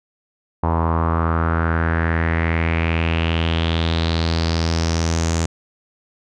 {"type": "tone with low-pass filter sweep", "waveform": "sawtooth", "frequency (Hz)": 82.41, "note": "E2", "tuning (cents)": 0, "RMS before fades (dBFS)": -19, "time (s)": [0.63, 5.46], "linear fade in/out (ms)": 5, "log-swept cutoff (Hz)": [950, 7100], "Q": 4.4, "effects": []}